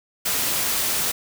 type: noise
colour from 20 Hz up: white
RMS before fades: -23 dBFS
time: 0.25-1.12 s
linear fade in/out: 10 ms
effects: none